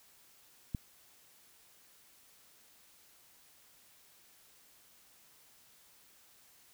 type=click; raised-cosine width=5 ms; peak=-22 dBFS; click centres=0.748 s; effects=white hiss -63 dBFS RMS until 6.73 s